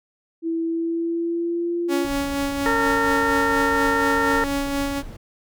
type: tone with pitch glide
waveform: sine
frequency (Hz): 329.6 to 344.2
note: E4 to F4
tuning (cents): 0 to -25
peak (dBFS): -21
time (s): 0.42-2.08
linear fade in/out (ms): 50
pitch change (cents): +75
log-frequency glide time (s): 0.64-1.76
type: tone with tremolo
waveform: sawtooth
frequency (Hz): 280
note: C#4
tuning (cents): +18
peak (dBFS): -17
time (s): 1.88-5.03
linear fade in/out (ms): 50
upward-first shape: sine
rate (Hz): 4.2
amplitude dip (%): 35
type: noise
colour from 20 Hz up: brown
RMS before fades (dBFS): -35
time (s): 2.04-5.17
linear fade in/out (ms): 10
type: harmonic tone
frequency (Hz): 457.2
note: A#4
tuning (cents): -34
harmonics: 1 / 2 / 3 / 4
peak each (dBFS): -24 / -24 / -24 / -24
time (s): 2.66-4.44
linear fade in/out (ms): 0
effects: none